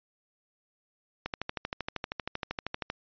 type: click train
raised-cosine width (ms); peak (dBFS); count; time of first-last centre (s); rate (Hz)
0.3; -16; 22; 1.26-2.901; 12.8
effects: resampled to 11025 Hz